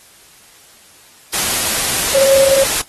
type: tone in noise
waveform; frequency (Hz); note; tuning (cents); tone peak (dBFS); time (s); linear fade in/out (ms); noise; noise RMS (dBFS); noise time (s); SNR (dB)
sine; 543; C#5; -36; -8; 2.14-2.64; 10; white; -17; 1.33-2.82; +6
effects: white hiss -45 dBFS RMS until 2.88 s + AAC 32 kbps